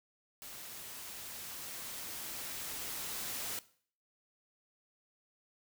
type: noise with level ramp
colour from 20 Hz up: white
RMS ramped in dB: -48 to -39 dBFS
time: 0.42-3.59 s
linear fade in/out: 0 ms
effects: noise-tail reverb RT60 0.5 s tail -18 dB re dry